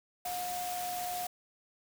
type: tone in noise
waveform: sine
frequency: 718 Hz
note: F5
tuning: 48 cents sharp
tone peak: -35 dBFS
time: 0.25-1.27 s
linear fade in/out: 5 ms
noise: white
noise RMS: -41 dBFS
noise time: 0.25-1.27 s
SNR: +3 dB
effects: none